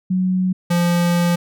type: tone pair in turn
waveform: sine / square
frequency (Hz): 185 / 173.53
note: F#3 / F3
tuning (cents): 0 / -11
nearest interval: minor second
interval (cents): 111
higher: first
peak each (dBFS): -15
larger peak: neither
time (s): 0.1-0.53 / 0.7-1.36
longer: second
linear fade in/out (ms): 10
effects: none